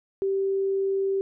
sine tone, 389.4 Hz, G4, 12 cents flat, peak -22 dBFS, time 0.22-1.21 s, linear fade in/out 0 ms, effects none

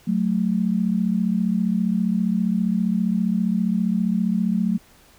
sine tone pair together, 185 / 220 Hz, F#3 / A3, 0 / 0 cents, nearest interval minor third, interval 300 cents, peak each -21 / -21 dBFS, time 0.07-4.78 s, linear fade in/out 10 ms, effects pink hiss -53 dBFS RMS until 5.18 s

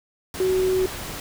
sine tone in noise, 373.5 Hz, F#4, 16 cents sharp, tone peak -18 dBFS, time 0.4-0.86 s, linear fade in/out 2 ms, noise pink, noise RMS -33 dBFS, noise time 0.34-1.2 s, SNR +12 dB, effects none

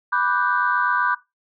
sine chord, G major seventh, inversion first, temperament equal, 987.8 / 1174.7 / 1480 / 1568 Hz, B5 / D6 / F#6 / G6, 0 / 0 / 0 / 0 cents, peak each -23 dBFS, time 0.12-1.15 s, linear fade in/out 10 ms, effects noise-tail reverb RT60 0.2 s tail -17 dB re dry + tanh soft clip ceiling -7 dBFS

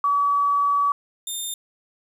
sine / 10% pulse tone pair in turn, 1141 / 3622 Hz, C#6 / A7, +50 / +49 cents, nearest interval octave + minor sixth, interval 1999 cents, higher second, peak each -17 / -19 dBFS, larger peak first, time 0.04-0.92 / 1.27-1.54 s, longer first, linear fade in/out 2 ms, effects resampled to 32000 Hz + 9-bit

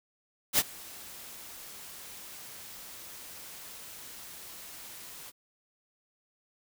white noise with ADSR envelope, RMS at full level -22 dBFS, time 0.53-5.32 s, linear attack 53 ms, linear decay 42 ms, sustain -24 dB, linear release 34 ms, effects none

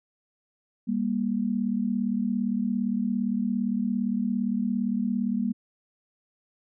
sine tone pair together, 199.61 / 237.1 Hz, G3 / A#3, +32 / +30 cents, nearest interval minor third, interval 298 cents, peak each -27 / -26 dBFS, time 0.87-5.53 s, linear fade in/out 20 ms, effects none

